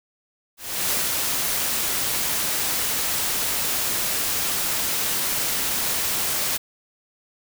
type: noise with ADSR envelope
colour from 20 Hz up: white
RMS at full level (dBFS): -22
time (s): 0.57-6.58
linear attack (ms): 340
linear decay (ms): 96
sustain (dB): -2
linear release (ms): 16
effects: none